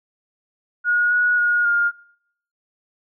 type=tone with pitch steps; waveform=sine; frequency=1444 / 1459 / 1439 / 1412 Hz; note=F#6 / F#6 / F#6 / F6; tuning=-43 / -25 / -49 / +19 cents; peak=-15 dBFS; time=0.84-1.92 s; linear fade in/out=50 ms; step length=270 ms; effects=noise-tail reverb RT60 0.8 s tail -26 dB re dry